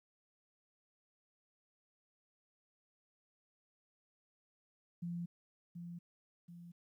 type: tone with echo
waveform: sine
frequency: 172.4 Hz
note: F3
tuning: 22 cents flat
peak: -38 dBFS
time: 5.02-5.26 s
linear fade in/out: 10 ms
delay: 730 ms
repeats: 2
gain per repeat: -6 dB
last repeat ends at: 6.72 s
effects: 13-bit